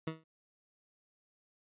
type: tone with exponential decay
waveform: 20% pulse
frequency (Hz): 160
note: D#3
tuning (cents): +49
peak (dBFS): -27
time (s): 0.07-0.24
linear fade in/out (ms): 5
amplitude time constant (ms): 36
effects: resampled to 8000 Hz